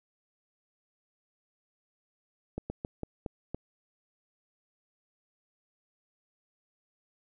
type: slowing click train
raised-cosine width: 2 ms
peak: -21 dBFS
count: 6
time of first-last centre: 2.58-3.546 s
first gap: 120 ms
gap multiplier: 1.24
effects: none